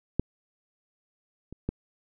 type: clicks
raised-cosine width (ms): 3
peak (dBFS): -10 / -28 / -15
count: 3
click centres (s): 0.196 / 1.526 / 1.69
effects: none